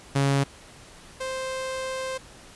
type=tone pair in turn; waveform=sawtooth; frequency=138.59 / 523.2 Hz; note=C#3 / C5; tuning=0 / 0 cents; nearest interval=octave + major seventh; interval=2300 cents; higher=second; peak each=-16 / -25 dBFS; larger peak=first; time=0.15-0.44 / 1.2-2.18 s; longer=second; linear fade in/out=10 ms; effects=pink hiss -48 dBFS RMS until 2.55 s + resampled to 24000 Hz